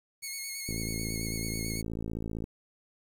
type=tone with vibrato; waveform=10% pulse; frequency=2187 Hz; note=C#7; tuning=24 cents flat; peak=-27 dBFS; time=0.22-1.82 s; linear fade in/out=20 ms; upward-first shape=square; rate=9.1 Hz; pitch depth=25 cents each way
type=click train; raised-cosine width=3 ms; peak=-23 dBFS; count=98; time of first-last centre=0.69-2.441 s; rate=55.4 Hz
effects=10-bit